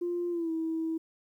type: tone with pitch glide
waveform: sine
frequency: 349.2 to 323.9 Hz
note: F4 to E4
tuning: 0 to -30 cents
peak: -28 dBFS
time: 0.01-0.98 s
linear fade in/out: 10 ms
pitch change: -130 cents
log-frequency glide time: 0.3-0.51 s
effects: tanh soft clip ceiling -24 dBFS + 11-bit